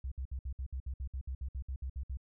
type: tone bursts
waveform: sine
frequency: 65.41 Hz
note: C2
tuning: in tune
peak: -35 dBFS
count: 16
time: 0.04-2.172 s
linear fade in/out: 5 ms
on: 77 ms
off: 60 ms
effects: none